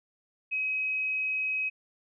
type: tone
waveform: sine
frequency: 2540 Hz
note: D#7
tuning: 35 cents sharp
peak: -27 dBFS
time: 0.51-1.7 s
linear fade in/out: 20 ms
effects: none